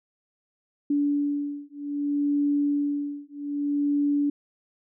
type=beating tone pair; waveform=sine; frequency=287.9 / 288.53 Hz; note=D4 / D4; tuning=-34 / -31 cents; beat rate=0.63 Hz; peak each=-26 dBFS; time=0.9-4.3 s; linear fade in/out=5 ms; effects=none